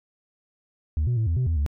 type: tone with pitch steps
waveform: sine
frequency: 77 / 121.8 / 111.3 / 83.1 / 127.3 / 81.9 / 72.2 Hz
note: D#2 / B2 / A2 / E2 / C3 / E2 / D2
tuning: -17 / -24 / +20 / +15 / -47 / -11 / -29 cents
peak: -18 dBFS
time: 0.97-1.663 s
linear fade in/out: 0 ms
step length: 99 ms
effects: tanh soft clip ceiling -19 dBFS